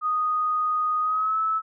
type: tone with pitch glide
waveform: sine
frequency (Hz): 1242 to 1303.7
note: D#6 to E6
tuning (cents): -3 to -20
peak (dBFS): -21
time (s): 0.01-1.62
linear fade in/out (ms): 50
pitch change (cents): +83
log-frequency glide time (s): 1.01-1.38
effects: none